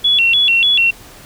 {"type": "tone with vibrato", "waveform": "sine", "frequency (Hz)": 3042, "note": "F#7", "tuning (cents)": 47, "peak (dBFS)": -9, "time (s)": [0.04, 0.91], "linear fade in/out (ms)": 10, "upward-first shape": "square", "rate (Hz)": 3.4, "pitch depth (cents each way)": 190, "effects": ["pink hiss -39 dBFS RMS until 1.25 s"]}